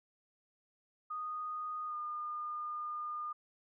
sine tone with pitch glide, 1237 to 1214.3 Hz, D#6 to D#6, -10 to -43 cents, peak -37 dBFS, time 1.1-3.33 s, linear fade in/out 10 ms, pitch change -33 cents, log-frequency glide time 1.87-1.95 s, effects none

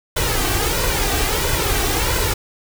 pink noise with flanger, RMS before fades -19 dBFS, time 0.16-2.34 s, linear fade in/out 10 ms, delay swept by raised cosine 2 to 2.62 ms, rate 1.5 Hz, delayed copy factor +0.65, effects none

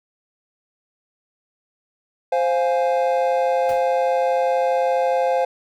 triangle chord, F minor, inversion second, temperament equal, 523.3 / 698.5 / 830.6 Hz, C5 / F5 / Ab5, 0 / 0 / 0 cents, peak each -17 / -20 / -22 dBFS, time 2.32-5.45 s, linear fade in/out 5 ms
pink noise with exponential decay, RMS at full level -34 dBFS, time 3.69-3.88 s, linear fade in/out 1 ms, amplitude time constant 41 ms
effects none

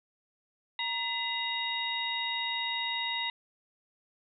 harmonic tone with a mistuned harmonic, 940 Hz, A#5, 14 cents sharp, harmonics 1 / 2 / 3 / 4, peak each -37 / -35 / -38 / -34 dBFS, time 0.79-3.3 s, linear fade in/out 2 ms, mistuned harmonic 2, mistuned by +120 cents, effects none

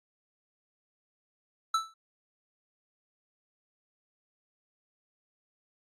square tone with exponential decay, 1319 Hz, E6, 1 cent sharp, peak -22 dBFS, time 1.74-1.94 s, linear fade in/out 5 ms, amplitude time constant 42 ms, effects low-pass 7000 Hz 12 dB/octave + AAC 64 kbps

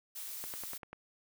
blue noise, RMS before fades -43 dBFS, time 0.15-0.78 s, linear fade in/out 10 ms
click train, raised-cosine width 0.5 ms, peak -29 dBFS, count 6, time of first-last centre 0.44-0.93 s, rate 10.2 Hz
effects none

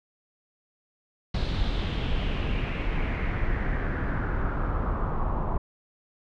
brown noise with low-pass filter sweep, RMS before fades -27 dBFS, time 1.34-5.58 s, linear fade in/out 5 ms, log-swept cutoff 4100 to 980 Hz, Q 3.5, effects none

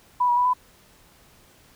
sine tone with pitch steps, 987 / 965 / 986 / 1000 Hz, B5 / B5 / B5 / B5, -1 / -40 / -3 / +21 cents, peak -17 dBFS, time 0.2-0.536 s, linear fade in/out 10 ms, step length 84 ms, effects pink hiss -55 dBFS RMS until 1.75 s

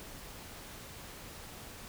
silence, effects pink hiss -48 dBFS RMS until 1.88 s

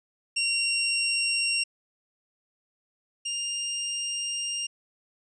20% pulse tone pair in turn, 2756 / 2803 Hz, F7 / F7, -24 / +6 cents, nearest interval unison, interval 30 cents, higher second, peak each -19 / -24 dBFS, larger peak first, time 0.36-1.64 / 3.25-4.67 s, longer second, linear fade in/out 10 ms, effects resampled to 22050 Hz

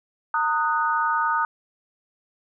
sine chord, D# minor, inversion second, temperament equal with one note detuned, 914.2 / 1244.5 / 1480 Hz, A#5 / D#6 / F#6, -34 / 0 / 0 cents, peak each -24 / -23 / -26 dBFS, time 0.34-1.45 s, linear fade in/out 2 ms, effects none

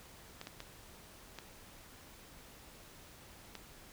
clicks, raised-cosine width 0.2 ms, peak -27 dBFS, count 5, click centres 0.414 / 0.471 / 0.604 / 1.387 / 3.553 s, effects pink hiss -56 dBFS RMS until 3.92 s

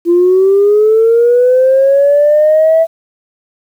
sine linear sweep, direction up, 339.2 to 659.3 Hz, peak -4 dBFS, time 0.05-2.87 s, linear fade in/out 50 ms, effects tanh soft clip ceiling -1 dBFS + 7-bit

